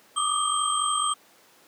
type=tone cluster; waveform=sine; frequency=1155 / 1199 / 1249 / 3182 / 8240 Hz; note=D6 / D6 / D#6 / G7 / C9; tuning=-29 / +36 / +6 / +25 / -28 cents; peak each=-29 dBFS; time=0.16-1.14 s; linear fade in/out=10 ms; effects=pink hiss -56 dBFS RMS until 1.67 s + high-pass 300 Hz 12 dB/octave